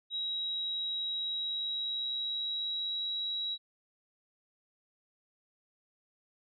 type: tone with pitch glide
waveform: sine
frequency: 3843 to 3872 Hz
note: B7 to B7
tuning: -48 to -35 cents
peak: -32 dBFS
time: 0.1-3.58 s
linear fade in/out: 50 ms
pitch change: +13 cents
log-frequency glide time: 1.11-3.12 s
effects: none